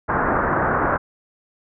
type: low-pass noise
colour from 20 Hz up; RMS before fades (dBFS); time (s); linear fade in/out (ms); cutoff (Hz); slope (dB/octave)
white; -20; 0.08-0.98; 20; 1600; 48
effects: none